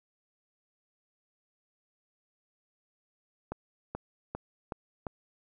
accelerating click train, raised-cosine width 1 ms, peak -21 dBFS, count 5, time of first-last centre 3.52-5.068 s, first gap 430 ms, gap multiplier 0.93, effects none

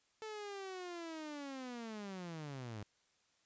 sawtooth linear sweep, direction down, 440.7 to 99.5 Hz, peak -40 dBFS, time 0.22-2.83 s, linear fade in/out 0 ms, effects white hiss -75 dBFS RMS until 3.45 s + resampled to 16000 Hz

